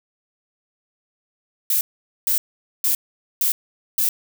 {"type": "noise bursts", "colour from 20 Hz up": "violet", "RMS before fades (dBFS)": -19, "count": 5, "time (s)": [1.7, 4.09], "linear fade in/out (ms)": 2, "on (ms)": 110, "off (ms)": 460, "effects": []}